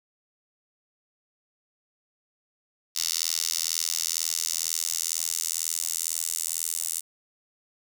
10% pulse tone with high-pass filter sweep, 82.1 Hz, E2, 6 cents flat, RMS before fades -29 dBFS, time 2.95-7.01 s, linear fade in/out 20 ms, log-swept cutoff 5200 to 8100 Hz, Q 1.9, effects none

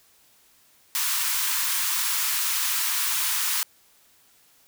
white high-pass noise, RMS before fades -25 dBFS, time 0.95-3.63 s, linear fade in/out 0 ms, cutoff 890 Hz, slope 96 dB/octave, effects white hiss -59 dBFS RMS until 4.67 s

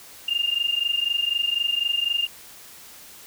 sine tone pair together, 2799 / 2823 Hz, F7 / F7, +3 / +18 cents, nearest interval unison, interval 15 cents, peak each -24 dBFS, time 0.28-2.27 s, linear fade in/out 5 ms, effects white hiss -45 dBFS RMS until 3.26 s

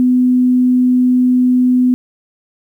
sine tone, 251 Hz, B3, 28 cents sharp, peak -8 dBFS, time 0-1.94 s, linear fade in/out 0 ms, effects 8-bit

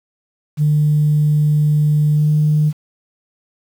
sine tone with pitch glide, 150 to 151.83 Hz, D3 to D#3, +37 to -42 cents, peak -10 dBFS, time 0.57-2.73 s, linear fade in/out 50 ms, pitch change +21 cents, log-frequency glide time 2.16-2.32 s, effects tanh soft clip ceiling -6 dBFS + 7-bit

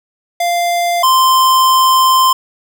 square tone pair in turn, 695 / 1041.3 Hz, F5 / C6, -9 / -9 cents, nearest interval perfect fifth, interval 700 cents, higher second, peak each -13 / -8 dBFS, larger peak second, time 0.4-1.03 / 1.03-2.33 s, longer second, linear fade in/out 5 ms, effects none

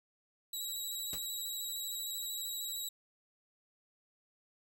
15% pulse tone with vibrato, 3884 Hz, B7, 30 cents flat, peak -31 dBFS, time 0.53-2.89 s, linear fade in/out 5 ms, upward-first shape square, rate 13 Hz, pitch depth 24 cents each way
pink noise with exponential decay, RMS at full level -40 dBFS, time 1.13-1.24 s, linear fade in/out 2 ms, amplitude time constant 22 ms
effects none

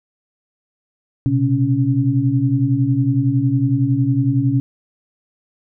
sine tone cluster, 121.6 / 132.5 / 278.1 Hz, B2 / C3 / C#4, -26 / +22 / +6 cents, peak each -18 dBFS, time 1.26-4.6 s, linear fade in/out 0 ms, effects none

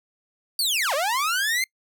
sawtooth linear two-way sweep, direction down then up, 4699 to 523.3 to 2122 Hz, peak -18 dBFS, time 0.59-1.64 s, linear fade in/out 2 ms, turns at 0.94 s, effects noise-tail reverb RT60 0.1 s tail -26 dB re dry

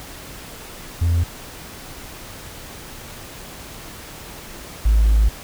triangle tone pair in turn, 85 / 53.55 Hz, F2 / A1, -46 / -46 cents, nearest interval minor sixth, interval 800 cents, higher first, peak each -12 / -8 dBFS, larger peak second, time 1.01-1.24 / 4.85-5.29 s, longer second, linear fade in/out 10 ms, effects tanh soft clip ceiling -8 dBFS + pink hiss -37 dBFS RMS until 5.43 s

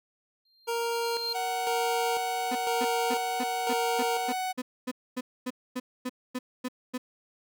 triangle tone with exponential growth, 4186 Hz, C8, in tune, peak -26 dBFS, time 0.45-1.33 s, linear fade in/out 5 ms, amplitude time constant 190 ms
25% pulse tone with tremolo, 466.2 Hz, A#4, in tune, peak -24 dBFS, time 0.67-4.34 s, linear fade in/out 20 ms, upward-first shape square, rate 1 Hz, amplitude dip 60%
45% pulse tone, 745 Hz, F#5, 12 cents sharp, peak -29 dBFS, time 1.34-4.53 s, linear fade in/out 20 ms
35% pulse tone bursts, 252 Hz, B3, 35 cents sharp, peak -28 dBFS, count 16, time 2.51-6.98 s, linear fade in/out 10 ms, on 45 ms, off 250 ms
effects none

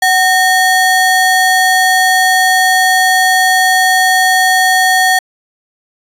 square ring-modulated tone, 1292 Hz, E6, 35 cents flat, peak -5 dBFS, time 0.02-5.19 s, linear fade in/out 5 ms, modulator 544 Hz, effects resampled to 32000 Hz

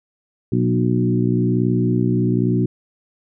harmonic tone with a mistuned harmonic, 61 Hz, B1, 21 cents flat, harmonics 2 / 3 / 4 / 5 / 6, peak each -19 / -21 / -22 / -23 / -24 dBFS, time 0.52-2.66 s, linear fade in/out 5 ms, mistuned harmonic 4, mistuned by -19 cents, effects none

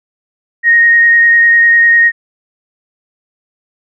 sine tone with vibrato, 1864.7 Hz, A#6, in tune, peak -4 dBFS, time 0.63-2.12 s, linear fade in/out 50 ms, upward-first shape sine, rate 10 Hz, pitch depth 12 cents each way, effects none

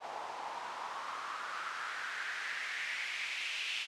white noise with band-pass filter sweep, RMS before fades -40 dBFS, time 0-3.87 s, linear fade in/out 50 ms, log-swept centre 760 to 2800 Hz, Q 3.7, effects low-pass 7000 Hz 12 dB/octave

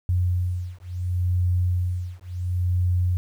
sine beating tone pair, 89.3 / 90.01 Hz, F2 / F#2, +39 / -47 cents, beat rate 0.71 Hz, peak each -24 dBFS, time 0.09-3.17 s, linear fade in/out 0 ms, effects 9-bit

